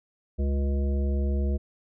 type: harmonic tone with a mistuned harmonic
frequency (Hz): 69.3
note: C#2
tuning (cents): 0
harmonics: 1 / 3 / 5 / 7 / 9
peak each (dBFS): -23 / -33 / -37 / -40 / -42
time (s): 0.38-1.58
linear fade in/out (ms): 20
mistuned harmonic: 5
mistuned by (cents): +43
effects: none